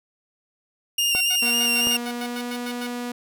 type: tone with vibrato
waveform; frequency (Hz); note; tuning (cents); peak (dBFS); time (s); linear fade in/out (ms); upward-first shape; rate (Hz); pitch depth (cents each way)
sawtooth; 2794; F7; 0; -16; 0.98-1.97; 5; square; 3.6; 18
type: clicks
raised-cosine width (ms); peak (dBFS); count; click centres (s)
1; -15; 2; 1.15 / 1.871
type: tone bursts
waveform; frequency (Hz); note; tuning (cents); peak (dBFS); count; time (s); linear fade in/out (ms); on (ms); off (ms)
10% pulse; 734; F#5; -14; -23; 12; 1.15-2.869; 5; 58; 93
type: tone with pitch glide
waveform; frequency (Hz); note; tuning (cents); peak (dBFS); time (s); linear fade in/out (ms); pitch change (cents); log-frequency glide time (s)
sawtooth; 237.6 to 243; A#3 to B3; +33 to -28; -24; 1.42-3.12; 5; +39; 1.7-2.51
effects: none